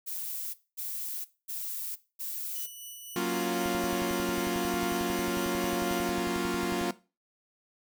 violet noise bursts, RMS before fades -36 dBFS, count 4, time 0.06-2.67 s, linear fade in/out 20 ms, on 480 ms, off 230 ms
5% pulse tone with tremolo, 2960 Hz, F#7, in tune, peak -32 dBFS, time 2.55-6.11 s, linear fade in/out 10 ms, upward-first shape sine, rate 3.9 Hz, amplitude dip 30%
sawtooth chord, Gb major seventh, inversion none, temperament equal, 185 / 233.1 / 277.2 / 349.2 Hz, Gb3 / Bb3 / Db4 / F4, 0 / 0 / 0 / 0 cents, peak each -30 / -31 / -32 / -27 dBFS, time 3.16-6.91 s, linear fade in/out 2 ms
click train, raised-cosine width 5 ms, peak -30 dBFS, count 36, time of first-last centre 3.66-6.813 s, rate 11.1 Hz
effects noise-tail reverb RT60 0.3 s tail -17 dB re dry

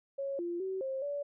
sine tone with pitch steps, 551 / 345.8 / 380.1 / 532 / 574 Hz, C#5 / F4 / F#4 / C5 / D5, -11 / -17 / +47 / +29 / -40 cents, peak -33 dBFS, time 0.18-1.23 s, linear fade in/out 10 ms, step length 210 ms, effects none

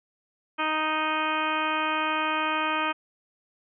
harmonic tone, 311.1 Hz, D#4, in tune, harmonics 1 / 2 / 3 / 4 / 5 / 6 / 7 / 8 / 9 / 10, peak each -34 / -35 / -30 / -29 / -33 / -39 / -38 / -32 / -43 / -37 dBFS, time 0.58-2.93 s, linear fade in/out 20 ms, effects none

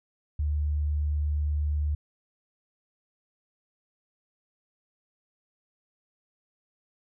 sine tone, 74.3 Hz, D2, 21 cents sharp, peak -24 dBFS, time 0.39-1.95 s, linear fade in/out 5 ms, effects none

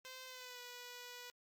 5% pulse tone with pitch glide, 516 to 489.9 Hz, C5 to B4, -24 to -14 cents, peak -38 dBFS, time 0.05-1.3 s, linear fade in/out 0 ms, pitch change -90 cents, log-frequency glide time 0.26-0.6 s, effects Opus 32 kbps

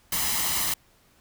white noise with comb filter, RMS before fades -26 dBFS, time 0.12-0.74 s, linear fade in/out 5 ms, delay 0.99 ms, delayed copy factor +0.55, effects pink hiss -61 dBFS RMS until 1.2 s

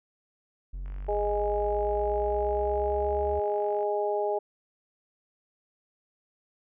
triangle exponential sweep, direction up, 45 to 71.6 Hz, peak -31 dBFS, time 0.73-3.4 s, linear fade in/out 10 ms
click train, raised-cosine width 0.5 ms, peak -38 dBFS, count 145, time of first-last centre 0.86-3.829 s, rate 48.5 Hz
harmonic tone, 206.8 Hz, G#3, 7 cents flat, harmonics 2 / 3 / 4, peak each -28 / -30 / -31 dBFS, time 1.08-4.39 s, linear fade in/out 10 ms
effects none

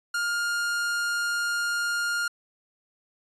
45% pulse tone, 1411 Hz, F6, 17 cents sharp, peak -25 dBFS, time 0.14-2.28 s, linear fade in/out 5 ms, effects resampled to 24000 Hz

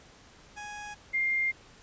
20% pulse / sine tone pair in turn, 832 / 2111 Hz, G#5 / C7, +3 / +15 cents, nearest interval octave + major third, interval 1612 cents, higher second, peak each -34 / -25 dBFS, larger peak second, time 0.56-0.95 / 1.13-1.52 s, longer neither, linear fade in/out 20 ms, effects pink hiss -55 dBFS RMS until 1.82 s + resampled to 16000 Hz

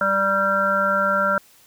harmonic tone with a mistuned harmonic, 196 Hz, G3, in tune, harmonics 1 / 3 / 5 / 7 / 8, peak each -29 / -23 / -30 / -19 / -26 dBFS, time 0.01-1.38 s, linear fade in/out 2 ms, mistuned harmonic 5, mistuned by -32 cents, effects white hiss -53 dBFS RMS until 1.66 s

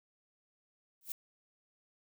violet noise with exponential growth, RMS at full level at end -34 dBFS, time 1.01-1.12 s, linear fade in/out 2 ms, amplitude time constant 23 ms, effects none

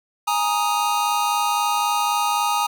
square chord, Ab suspended second, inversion none, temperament just, 830.6 / 934.4 / 1245.9 Hz, Ab5 / Bb5 / Eb6, 0 / +4 / +2 cents, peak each -24 dBFS, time 0.27-2.67 s, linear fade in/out 10 ms, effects 8-bit

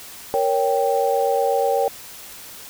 sine chord, G diminished, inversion first, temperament equal, 466.2 / 554.4 / 784 Hz, Bb4 / Db5 / G5, 0 / 0 / 0 cents, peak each -21 dBFS, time 0.34-1.88 s, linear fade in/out 0 ms, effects white hiss -39 dBFS RMS until 2.69 s

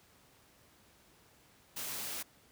white noise, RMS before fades -40 dBFS, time 1.76-2.23 s, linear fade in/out 10 ms, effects pink hiss -64 dBFS RMS until 2.51 s + high-pass 60 Hz 12 dB/octave

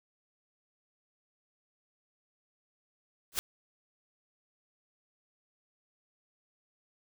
white noise with exponential growth, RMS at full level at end -26 dBFS, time 3.32-3.39 s, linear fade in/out 0 ms, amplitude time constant 15 ms, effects none

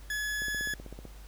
40% pulse tone with vibrato, 1700 Hz, G#6, 40 cents sharp, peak -30 dBFS, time 0.1-0.74 s, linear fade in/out 2 ms, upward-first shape sine, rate 20 Hz, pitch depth 10 cents each way
click train, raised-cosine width 2 ms, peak -30 dBFS, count 11, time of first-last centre 0.42-1.053 s, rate 15.8 Hz
effects added 50 Hz sine -45 dBFS peak until 1.27 s + pink hiss -56 dBFS RMS until 1.27 s

